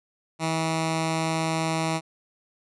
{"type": "tone with notch filter", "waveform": "10% pulse", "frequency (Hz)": 161.4, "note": "E3", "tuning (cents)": -36, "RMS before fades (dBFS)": -26, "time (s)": [0.39, 2.01], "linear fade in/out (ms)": 50, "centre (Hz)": 440, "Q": 1.9, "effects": ["resampled to 24000 Hz"]}